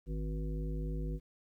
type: harmonic tone with a mistuned harmonic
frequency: 51.91 Hz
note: G#1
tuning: in tune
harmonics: 1 / 3 / 5 / 7 / 9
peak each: -35 / -40 / -46 / -48 / -50 dBFS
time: 0.06-1.2 s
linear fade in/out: 50 ms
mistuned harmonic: 9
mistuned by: +57 cents
effects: 12-bit